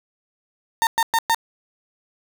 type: tone bursts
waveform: 35% pulse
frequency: 912 Hz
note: A#5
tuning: 38 cents flat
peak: -14 dBFS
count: 4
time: 0.82-1.346 s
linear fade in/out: 0 ms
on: 49 ms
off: 110 ms
effects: none